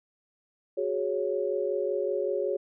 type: chord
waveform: sine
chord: F# suspended second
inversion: none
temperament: equal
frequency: 370 / 415.3 / 554.4 Hz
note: F#4 / G#4 / C#5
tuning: 0 / 0 / 0 cents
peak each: -31 / -30 / -30 dBFS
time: 0.77-2.57 s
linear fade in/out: 10 ms
effects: none